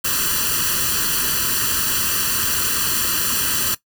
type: noise with comb filter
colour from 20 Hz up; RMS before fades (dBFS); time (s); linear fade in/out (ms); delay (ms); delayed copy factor
white; -20; 0.04-3.75; 10; 0.68; +0.9
effects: noise-tail reverb RT60 0.1 s tail -18 dB re dry